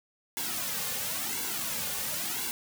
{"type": "noise with flanger", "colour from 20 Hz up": "white", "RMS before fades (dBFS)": -33, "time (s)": [0.37, 2.51], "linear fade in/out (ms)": 0, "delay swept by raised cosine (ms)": [1.6, 3.1], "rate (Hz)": 0.96, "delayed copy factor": -0.8, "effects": []}